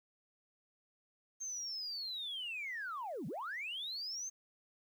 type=linear two-way sweep; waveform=sine; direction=down then up; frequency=6420 to 130.81 to 6420 Hz; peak=-38 dBFS; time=1.4-4.3 s; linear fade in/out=20 ms; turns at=3.27 s; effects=tanh soft clip ceiling -35 dBFS + 11-bit